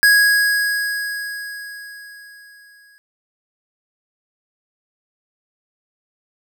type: tone with exponential decay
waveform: square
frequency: 1657 Hz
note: G#6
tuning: 4 cents flat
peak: -9 dBFS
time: 0.03-2.98 s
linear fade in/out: 0 ms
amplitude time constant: 640 ms
effects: none